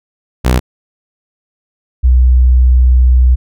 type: tone pair in turn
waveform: sawtooth / sine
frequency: 62.6 / 62.6 Hz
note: B1 / B1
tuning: +24 / +24 cents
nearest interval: unison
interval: 0 cents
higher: neither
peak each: -4 dBFS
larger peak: neither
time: 0.44-0.6 / 2.03-3.36 s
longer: second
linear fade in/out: 20 ms
effects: none